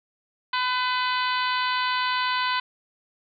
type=harmonic tone; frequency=503 Hz; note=B4; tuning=32 cents sharp; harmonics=2 / 3 / 4 / 5 / 6 / 7 / 8 / 9; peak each=-25 / -29 / -33 / -34 / -33 / -36 / -34 / -38 dBFS; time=0.53-2.6 s; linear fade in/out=5 ms; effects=none